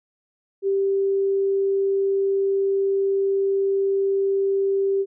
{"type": "tone", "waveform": "sine", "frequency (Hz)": 392, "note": "G4", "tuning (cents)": 0, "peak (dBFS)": -18, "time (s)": [0.62, 5.06], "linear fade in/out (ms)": 50, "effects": []}